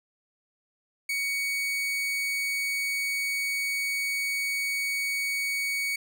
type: tone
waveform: 40% pulse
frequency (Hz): 2240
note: C#7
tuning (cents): +18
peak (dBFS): -26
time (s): 1.09-5.96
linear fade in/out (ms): 5
effects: none